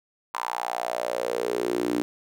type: tone with high-pass filter sweep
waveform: sawtooth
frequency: 60 Hz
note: B1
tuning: 49 cents flat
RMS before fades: -28 dBFS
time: 0.34-2.02 s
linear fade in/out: 0 ms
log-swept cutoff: 1000 to 290 Hz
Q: 5.3
effects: none